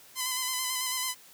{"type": "tone with vibrato", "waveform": "5% pulse", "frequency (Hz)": 1020, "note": "C6", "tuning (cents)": -44, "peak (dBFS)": -17, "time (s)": [0.15, 1.15], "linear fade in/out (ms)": 50, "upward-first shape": "square", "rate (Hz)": 9.1, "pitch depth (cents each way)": 25, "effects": ["white hiss -54 dBFS RMS until 1.33 s", "high-pass 80 Hz 12 dB/octave"]}